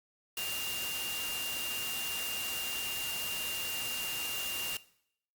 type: tone in noise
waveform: sine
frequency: 2794 Hz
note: F7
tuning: in tune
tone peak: -37 dBFS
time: 0.37-4.77 s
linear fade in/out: 2 ms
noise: white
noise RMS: -38 dBFS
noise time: 0.37-4.77 s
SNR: -2 dB
effects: noise-tail reverb RT60 0.7 s tail -19 dB re dry + Opus 48 kbps